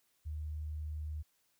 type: tone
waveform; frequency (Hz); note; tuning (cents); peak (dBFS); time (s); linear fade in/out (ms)
sine; 76.4; D#2; -31; -37; 0.25-1.23; 20
effects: white hiss -75 dBFS RMS until 1.59 s